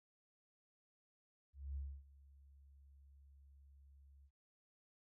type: tone with ADSR envelope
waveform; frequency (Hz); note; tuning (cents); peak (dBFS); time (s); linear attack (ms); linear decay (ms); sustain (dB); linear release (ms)
sine; 69.3; C#2; 0; -40; 1.53-4.31; 230; 270; -21; 62
effects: none